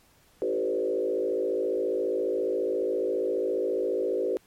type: tone with frequency modulation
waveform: sine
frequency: 440 Hz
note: A4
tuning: in tune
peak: -24 dBFS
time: 0.42-4.37 s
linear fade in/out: 0 ms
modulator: 54.6 Hz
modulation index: 1.8
effects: pink hiss -61 dBFS RMS until 4.46 s + MP3 64 kbps